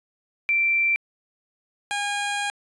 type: tone pair in turn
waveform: sine / 15% pulse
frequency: 2349 / 814.8 Hz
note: D7 / G#5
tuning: 0 / -33 cents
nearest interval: octave + tritone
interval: 1833 cents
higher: first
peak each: -18 dBFS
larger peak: neither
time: 0.49-0.96 / 1.91-2.5 s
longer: second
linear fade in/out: 0 ms
effects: resampled to 24000 Hz